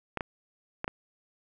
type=clicks; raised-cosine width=0.5 ms; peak=-16 dBFS; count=4; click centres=0.173 / 0.208 / 0.844 / 0.879 s; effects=none